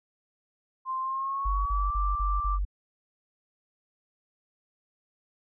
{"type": "tone with pitch glide", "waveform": "sine", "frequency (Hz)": [1047, 1175.2], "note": ["C6", "D6"], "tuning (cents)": [1, 1], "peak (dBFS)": -28, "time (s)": [0.85, 2.59], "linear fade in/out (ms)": 50, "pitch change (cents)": 200, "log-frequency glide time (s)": [1, 1.94]}
{"type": "tone bursts", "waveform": "sine", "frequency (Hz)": 47.93, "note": "G1", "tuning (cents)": -38, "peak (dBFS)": -25, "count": 5, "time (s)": [1.45, 2.652], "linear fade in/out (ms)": 10, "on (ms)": 210, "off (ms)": 38}
{"effects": []}